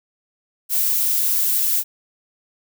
violet noise, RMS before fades -19 dBFS, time 0.69-1.84 s, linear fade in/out 50 ms, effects none

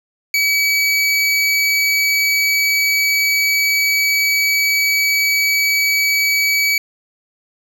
square tone pair together, 2282 / 4491 Hz, C#7 / C#8, +50 / +22 cents, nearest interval octave, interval 1172 cents, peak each -15 / -21 dBFS, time 0.34-6.78 s, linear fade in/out 2 ms, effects none

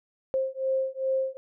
sine beating tone pair, 528 / 530.5 Hz, C5 / C5, +16 / +24 cents, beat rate 2.5 Hz, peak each -28 dBFS, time 0.34-1.37 s, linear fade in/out 0 ms, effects none

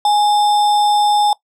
sine tone with sample-and-hold, 830.6 Hz, G#5, in tune, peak -10 dBFS, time 0.05-1.33 s, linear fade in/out 2 ms, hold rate 4410 Hz, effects noise-tail reverb RT60 0.1 s tail -19 dB re dry + low-pass 7000 Hz 12 dB/octave

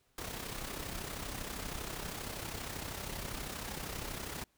pink noise with amplitude modulation, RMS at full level -39 dBFS, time 0.18-4.44 s, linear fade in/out 2 ms, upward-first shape sine, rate 32.6 Hz, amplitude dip 55%, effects pink hiss -73 dBFS RMS until 4.57 s

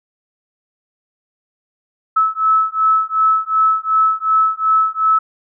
sine beating tone pair, 1300 / 1302.7 Hz, E6 / E6, -24 / -21 cents, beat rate 2.7 Hz, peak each -15 dBFS, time 2.16-5.19 s, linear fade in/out 10 ms, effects none

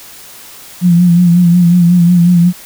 sine tone with vibrato, 174.61 Hz, F3, in tune, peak -4 dBFS, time 0.81-2.53 s, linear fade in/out 50 ms, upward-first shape sine, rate 5.5 Hz, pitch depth 48 cents each way, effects white hiss -34 dBFS RMS until 2.65 s

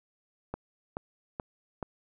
click train, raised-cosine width 1 ms, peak -20 dBFS, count 4, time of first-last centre 0.54-1.828 s, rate 2.33 Hz, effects none

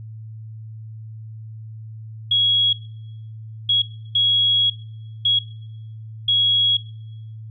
sine tone bursts at uneven times, 3322 Hz, G#7, in tune, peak -14 dBFS, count 5, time 2.31-2.73 / 3.69-3.82 / 4.15-4.7 / 5.25-5.39 / 6.28-6.77 s, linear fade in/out 5 ms, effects noise-tail reverb RT60 1.0 s tail -20 dB re dry + added 110 Hz sine -33 dBFS peak until 7.5 s

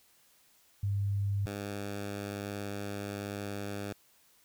sine / 10% pulse tone pair in turn, 100 / 101.16 Hz, G2 / G#2, +35 / -45 cents, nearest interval unison, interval 20 cents, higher second, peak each -28 dBFS, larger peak neither, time 0.83-1.46 / 1.46-3.93 s, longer second, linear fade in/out 5 ms, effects white hiss -65 dBFS RMS until 4.44 s

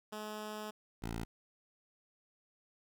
10% pulse tone pair in turn, 213 / 56.63 Hz, G#3 / A#1, +44 / -49 cents, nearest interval octave + major seventh, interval 2293 cents, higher first, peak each -33 / -30 dBFS, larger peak second, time 0.12-0.71 / 1.02-1.25 s, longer first, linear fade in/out 10 ms, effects none

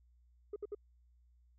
sine tone bursts, 412.5 Hz, G#4, 12 cents flat, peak -36 dBFS, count 3, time 0.53-0.749 s, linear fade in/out 5 ms, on 31 ms, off 63 ms, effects tanh soft clip ceiling -36 dBFS + added 60 Hz sine -64 dBFS peak until 1.58 s

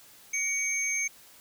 sine tone pair together, 2252 / 6354 Hz, C#7 / G8, +27 / +23 cents, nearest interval octave + tritone, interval 1796 cents, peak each -28 dBFS, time 0.33-1.08 s, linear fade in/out 10 ms, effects tanh soft clip ceiling -22 dBFS + white hiss -54 dBFS RMS until 1.4 s

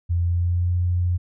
sine tone with pitch glide, 86.2 to 88.67 Hz, F2 to F2, -22 to +27 cents, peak -18 dBFS, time 0.09-1.18 s, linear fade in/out 20 ms, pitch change +49 cents, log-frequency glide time 0.2-0.73 s, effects none

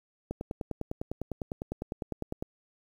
click train, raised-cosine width 2 ms, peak -20 dBFS, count 22, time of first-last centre 0.31-2.425 s, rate 9.93 Hz, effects 9-bit

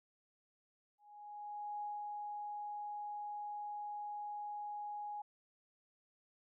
sine tone with ADSR envelope, 830.6 Hz, G#5, in tune, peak -39 dBFS, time 0.98-5.22 s, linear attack 840 ms, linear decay 190 ms, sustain -2 dB, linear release 6 ms, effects none

